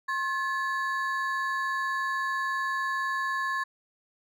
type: ring-modulated tone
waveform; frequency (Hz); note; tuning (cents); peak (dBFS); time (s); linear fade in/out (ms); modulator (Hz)
triangle; 1396.9; F6; 0; -22; 0.08-3.64; 10; 325
effects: none